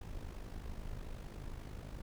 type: noise with amplitude modulation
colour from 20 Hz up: brown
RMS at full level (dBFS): -42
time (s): 0.01-2.02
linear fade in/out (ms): 5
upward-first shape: sine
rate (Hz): 51.2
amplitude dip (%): 65
effects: none